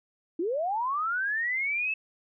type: linear sweep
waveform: sine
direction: up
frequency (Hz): 309.7 to 2637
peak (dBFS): -26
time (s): 0.39-1.94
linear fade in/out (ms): 5
effects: none